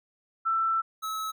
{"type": "tone pair in turn", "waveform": ["sine", "square"], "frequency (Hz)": [1333, 1294.3], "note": ["E6", "E6"], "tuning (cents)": [19, -32], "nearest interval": "minor second", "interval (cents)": 51, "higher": "first", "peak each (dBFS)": [-23, -31], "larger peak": "first", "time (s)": [[0.45, 0.82], [1.02, 1.32]], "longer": "first", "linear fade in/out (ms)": 20, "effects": []}